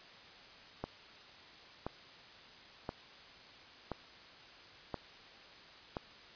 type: click train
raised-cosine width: 1 ms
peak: -23 dBFS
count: 6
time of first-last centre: 0.84-5.968 s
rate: 0.975 Hz
effects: white hiss -55 dBFS RMS until 6.35 s + resampled to 11025 Hz